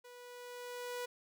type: tone with level ramp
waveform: sawtooth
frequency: 490 Hz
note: B4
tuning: 14 cents flat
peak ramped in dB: -49 to -34 dBFS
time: 0.04-1.06 s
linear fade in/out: 10 ms
effects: none